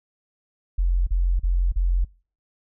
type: tone bursts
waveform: sine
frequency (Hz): 44.12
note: F1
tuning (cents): +18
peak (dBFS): -17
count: 4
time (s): 0.78-2.048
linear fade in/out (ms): 10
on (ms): 290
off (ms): 36
effects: noise-tail reverb RT60 0.4 s tail -24 dB re dry